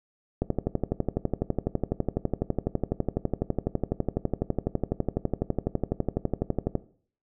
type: click train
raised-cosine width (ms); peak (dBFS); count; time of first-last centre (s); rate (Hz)
2; -11; 77; 0.42-6.753; 12
effects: noise-tail reverb RT60 0.5 s tail -18 dB re dry